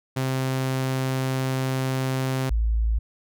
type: tone pair in turn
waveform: sawtooth / sine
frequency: 131.4 / 55.52 Hz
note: C3 / A1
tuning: +8 / +16 cents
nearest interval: octave + minor third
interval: 1492 cents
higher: first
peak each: -19 / -19 dBFS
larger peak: neither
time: 0.16-2.5 / 2.5-2.99 s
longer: first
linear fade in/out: 10 ms
effects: none